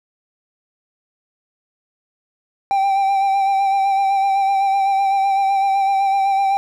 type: tone with vibrato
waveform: triangle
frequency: 784 Hz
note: G5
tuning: in tune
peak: -12 dBFS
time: 2.71-6.57 s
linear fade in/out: 0 ms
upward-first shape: sine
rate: 7.9 Hz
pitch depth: 27 cents each way
effects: none